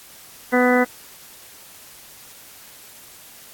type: harmonic tone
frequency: 248.7 Hz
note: B3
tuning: 12 cents sharp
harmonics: 1 / 2 / 3 / 4 / 5 / 6 / 7 / 8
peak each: -18 / -18 / -23 / -29 / -27 / -25 / -29 / -23 dBFS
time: 0.52-0.85 s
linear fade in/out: 20 ms
effects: white hiss -44 dBFS RMS until 3.53 s + AAC 64 kbps